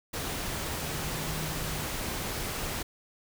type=tone in noise; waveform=sine; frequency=155.56 Hz; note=D#3; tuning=in tune; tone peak=-39 dBFS; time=0.82-1.85 s; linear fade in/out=10 ms; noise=pink; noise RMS=-34 dBFS; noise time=0.13-2.83 s; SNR=-8 dB; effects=none